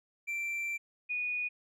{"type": "tone pair in turn", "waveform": ["triangle", "sine"], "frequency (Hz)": [2349, 2465], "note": ["D7", "D#7"], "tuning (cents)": [0, -17], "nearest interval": "minor second", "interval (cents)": 83, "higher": "second", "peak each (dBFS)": [-31, -31], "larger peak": "neither", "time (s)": [[0.27, 0.78], [1.09, 1.49]], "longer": "first", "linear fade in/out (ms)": 20, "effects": []}